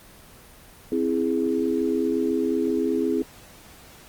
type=chord; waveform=sine; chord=C augmented; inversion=none; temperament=equal; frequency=261.6 / 329.6 / 415.3 Hz; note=C4 / E4 / G#4; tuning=0 / 0 / 0 cents; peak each=-25 dBFS; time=0.92-3.22 s; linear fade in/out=2 ms; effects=pink hiss -48 dBFS RMS until 4.08 s + Opus 24 kbps